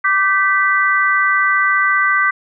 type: chord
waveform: sine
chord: G major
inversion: second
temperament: equal with one note detuned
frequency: 1174.7 / 1540.2 / 1975.5 Hz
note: D6 / G6 / B6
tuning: 0 / -31 / 0 cents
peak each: -16 dBFS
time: 0.04-2.31 s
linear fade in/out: 10 ms
effects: none